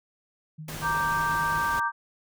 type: tone with tremolo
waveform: sine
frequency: 155.56 Hz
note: D#3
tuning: in tune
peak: -35 dBFS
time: 0.58-1.62 s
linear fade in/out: 10 ms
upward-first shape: triangle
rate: 8.5 Hz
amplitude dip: 55%
type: noise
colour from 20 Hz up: pink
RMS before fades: -37 dBFS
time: 0.68-1.8 s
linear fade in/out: 5 ms
type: chord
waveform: sine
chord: G minor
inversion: first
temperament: equal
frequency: 932.3 / 1174.7 / 1568 Hz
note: Bb5 / D6 / G6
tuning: 0 / 0 / 0 cents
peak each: -28 dBFS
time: 0.81-1.92 s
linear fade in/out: 50 ms
effects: none